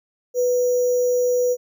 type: tone with sample-and-hold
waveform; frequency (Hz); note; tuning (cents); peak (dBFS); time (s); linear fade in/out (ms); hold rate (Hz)
sine; 493.9; B4; 0; -16; 0.34-1.57; 50; 6300
effects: none